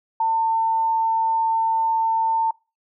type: tone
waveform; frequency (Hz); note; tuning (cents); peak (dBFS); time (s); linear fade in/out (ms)
sine; 899; A5; +37; -17; 0.2-2.51; 5
effects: noise-tail reverb RT60 0.3 s tail -24 dB re dry